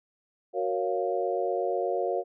sine chord, Gb major seventh, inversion none, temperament equal, 370 / 466.2 / 554.4 / 698.5 Hz, Gb4 / Bb4 / Db5 / F5, 0 / 0 / 0 / 0 cents, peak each -31 dBFS, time 0.53-2.24 s, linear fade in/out 50 ms, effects none

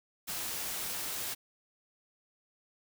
white noise, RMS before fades -37 dBFS, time 0.27-1.35 s, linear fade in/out 20 ms, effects none

